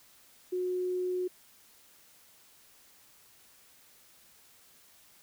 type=tone; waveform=sine; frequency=364.1 Hz; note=F#4; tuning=28 cents flat; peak=-29 dBFS; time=0.52-1.28 s; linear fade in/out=10 ms; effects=white hiss -60 dBFS RMS until 5.22 s